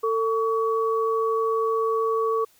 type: tone pair together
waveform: sine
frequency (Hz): 448.4 / 1130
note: A4 / C#6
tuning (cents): +33 / +33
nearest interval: octave + major third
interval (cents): 1600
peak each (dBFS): -22 / -25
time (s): 0.03-2.45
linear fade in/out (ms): 10
effects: white hiss -59 dBFS RMS until 2.59 s